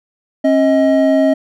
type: tone pair together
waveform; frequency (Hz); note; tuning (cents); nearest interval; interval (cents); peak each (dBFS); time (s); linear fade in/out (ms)
triangle; 270.4 / 631; C#4 / D#5; -43 / +24; octave + minor third; 1467; -10; 0.44-1.34; 10
effects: none